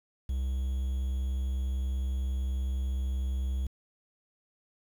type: tone with quantisation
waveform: triangle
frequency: 65.41 Hz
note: C2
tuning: in tune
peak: -26 dBFS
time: 0.29-3.67 s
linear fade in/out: 5 ms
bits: 9
effects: none

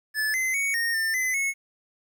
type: tone with pitch steps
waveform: square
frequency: 1735 / 2053 / 2231 / 1850 / 1800 / 2026 / 2191 Hz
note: A6 / C7 / C#7 / A#6 / A6 / B6 / C#7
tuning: -25 / -33 / +11 / -14 / +39 / +44 / -21 cents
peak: -24 dBFS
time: 0.14-1.54 s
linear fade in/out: 50 ms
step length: 200 ms
effects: 10-bit

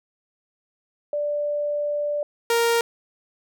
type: tone pair in turn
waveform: sine / sawtooth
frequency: 587.3 / 466.1 Hz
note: D5 / A#4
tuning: 0 / 0 cents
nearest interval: major third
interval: 400 cents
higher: first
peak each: -22 / -14 dBFS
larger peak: second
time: 1.13-2.23 / 2.5-2.81 s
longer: first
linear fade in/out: 2 ms
effects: none

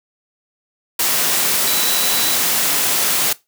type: tone in noise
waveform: sine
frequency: 3951 Hz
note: B7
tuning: in tune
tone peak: -23 dBFS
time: 1.67-2.35 s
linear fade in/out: 5 ms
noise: white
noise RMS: -17 dBFS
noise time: 0.99-3.33 s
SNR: -9 dB
effects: noise-tail reverb RT60 0.2 s tail -19 dB re dry + high-pass 150 Hz 12 dB/octave

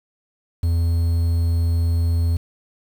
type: tone with quantisation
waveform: triangle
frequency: 84.1 Hz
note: E2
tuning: 35 cents sharp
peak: -14 dBFS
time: 0.63-2.37 s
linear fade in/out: 5 ms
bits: 7
effects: none

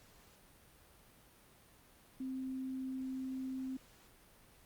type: tone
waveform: sine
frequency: 261.6 Hz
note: C4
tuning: in tune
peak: -38 dBFS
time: 2.2-3.77 s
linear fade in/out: 5 ms
effects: pink hiss -63 dBFS RMS until 4.65 s + Opus 48 kbps

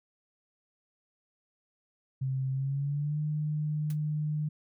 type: tone with pitch glide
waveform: sine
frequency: 132.6 to 151.44 Hz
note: C3 to D#3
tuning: +23 to -47 cents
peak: -28 dBFS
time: 2.21-4.49 s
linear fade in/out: 10 ms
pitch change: +230 cents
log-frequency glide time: 2.51-3.2 s
type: noise with exponential decay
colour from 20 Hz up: white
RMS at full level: -44 dBFS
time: 3.9-3.98 s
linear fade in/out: 2 ms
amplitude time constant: 16 ms
effects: none

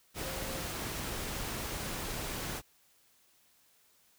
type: tone in noise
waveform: sine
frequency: 530 Hz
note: C5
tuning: 22 cents sharp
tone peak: -44 dBFS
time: 0.21-0.64 s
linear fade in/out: 50 ms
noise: pink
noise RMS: -38 dBFS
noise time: 0.14-2.62 s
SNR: -9 dB
effects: white hiss -67 dBFS RMS until 4.18 s

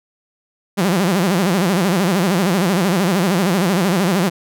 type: tone with vibrato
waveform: sawtooth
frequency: 184.5 Hz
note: F#3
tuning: 5 cents flat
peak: -10 dBFS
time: 0.77-4.3 s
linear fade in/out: 20 ms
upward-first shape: sine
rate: 13 Hz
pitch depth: 180 cents each way
effects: none

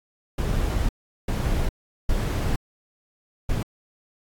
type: noise bursts at uneven times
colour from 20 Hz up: brown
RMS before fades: -23 dBFS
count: 4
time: 0.38-0.89 / 1.28-1.69 / 2.09-2.56 / 3.49-3.63 s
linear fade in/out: 5 ms
effects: AAC 64 kbps

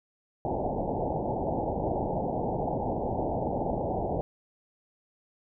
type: low-pass noise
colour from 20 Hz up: white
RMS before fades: -30 dBFS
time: 0.45-4.21 s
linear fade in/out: 0 ms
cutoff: 870 Hz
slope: 96 dB/octave
effects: none

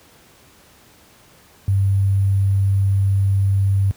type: tone with sample-and-hold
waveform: sine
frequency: 98 Hz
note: G2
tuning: in tune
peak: -13 dBFS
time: 1.68-3.91 s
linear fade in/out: 0 ms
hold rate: 11025 Hz
effects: pink hiss -50 dBFS RMS until 3.96 s + high-pass 60 Hz 12 dB/octave

